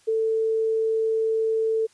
sine tone with ADSR envelope, 444.4 Hz, A4, 17 cents sharp, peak -18 dBFS, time 0.07-1.87 s, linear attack 19 ms, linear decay 9 ms, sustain -2 dB, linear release 18 ms, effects white hiss -59 dBFS RMS until 1.93 s + resampled to 22050 Hz

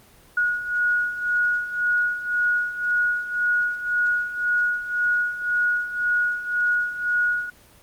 sine beating tone pair, 1450 / 1451.9 Hz, F#6 / F#6, -35 / -33 cents, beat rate 1.9 Hz, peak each -26 / -21 dBFS, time 0.37-7.5 s, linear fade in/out 5 ms, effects pink hiss -52 dBFS RMS until 7.82 s + Opus 24 kbps

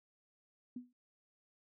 sine tone with exponential decay, 246.9 Hz, B3, in tune, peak -38 dBFS, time 0.76-0.93 s, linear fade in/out 5 ms, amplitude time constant 35 ms, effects none

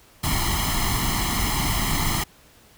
pink noise with comb filter, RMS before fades -23 dBFS, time 0.23-2.24 s, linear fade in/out 10 ms, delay 0.97 ms, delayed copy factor +0.85, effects pink hiss -53 dBFS RMS until 2.77 s

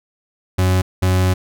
40% pulse tone pair in turn, 92.5 / 92.5 Hz, F#2 / F#2, 0 / 0 cents, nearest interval unison, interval 0 cents, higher neither, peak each -12 dBFS, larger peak neither, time 0.58-0.82 / 1.02-1.34 s, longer second, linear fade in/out 10 ms, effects none

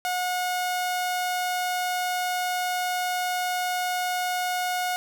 sawtooth tone, 725 Hz, F#5, 35 cents flat, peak -21 dBFS, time 0.05-4.96 s, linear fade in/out 0 ms, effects none

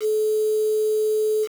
sine tone with quantisation, 430.1 Hz, A4, 39 cents flat, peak -18 dBFS, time 0-1.48 s, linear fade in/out 50 ms, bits 6, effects none

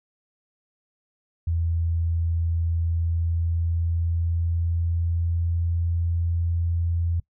sine tone with pitch glide, 83.4 to 84.81 Hz, E2 to E2, +21 to +50 cents, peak -21 dBFS, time 1.47-7.2 s, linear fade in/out 5 ms, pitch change +29 cents, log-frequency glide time 2.72-5.73 s, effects noise-tail reverb RT60 0.1 s tail -22 dB re dry

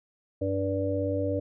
harmonic tone, 97 Hz, G2, 18 cents flat, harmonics 1 / 3 / 5 / 6, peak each -31 / -31 / -31 / -31 dBFS, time 0.41-1.4 s, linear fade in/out 10 ms, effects none

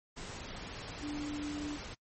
sine tone in noise, 294.6 Hz, D4, 6 cents sharp, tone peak -36 dBFS, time 1.02-1.77 s, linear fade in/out 20 ms, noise pink, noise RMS -44 dBFS, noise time 0.16-1.95 s, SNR +5 dB, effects noise-tail reverb RT60 0.1 s tail -24 dB re dry + MP3 32 kbps

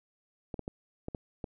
clicks, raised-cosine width 2 ms, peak -23 dBFS, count 6, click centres 0.542 / 0.593 / 0.679 / 1.084 / 1.148 / 1.442 s, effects none

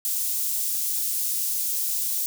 white high-pass noise, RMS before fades -26 dBFS, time 0.05-2.26 s, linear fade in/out 0 ms, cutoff 6900 Hz, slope 12 dB/octave, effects none

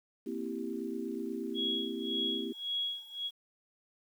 sine chord, C dominant seventh, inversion third, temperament equal, 233.1 / 261.6 / 329.6 / 392 Hz, Bb3 / C4 / E4 / G4, 0 / 0 / 0 / 0 cents, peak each -40 dBFS, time 0.26-2.53 s, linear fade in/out 10 ms
sine tone with tremolo, 3325 Hz, G#7, 1 cent sharp, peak -30 dBFS, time 1.54-3.31 s, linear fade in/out 50 ms, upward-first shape sine, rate 1.8 Hz, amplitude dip 90%
effects 10-bit

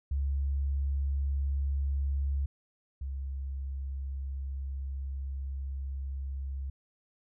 sine tone pair in turn, 69.3 / 67.76 Hz, C#2 / C#2, 0 / -39 cents, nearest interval unison, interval 39 cents, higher first, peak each -27 / -33 dBFS, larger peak first, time 0.11-2.46 / 3.01-6.7 s, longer second, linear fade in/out 5 ms, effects none

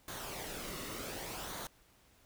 pink noise with flanger, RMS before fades -43 dBFS, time 0.08-1.67 s, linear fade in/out 2 ms, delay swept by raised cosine 0.38 to 1.25 ms, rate 0.67 Hz, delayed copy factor -0.5, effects pink hiss -66 dBFS RMS until 2.25 s

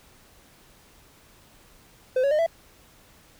triangle tone with pitch steps, 512 / 558.3 / 608.9 / 664 Hz, C5 / C#5 / D#5 / E5, -38 / +12 / -38 / +12 cents, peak -17 dBFS, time 2.16-2.464 s, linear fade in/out 5 ms, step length 76 ms, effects pink hiss -55 dBFS RMS until 3.39 s

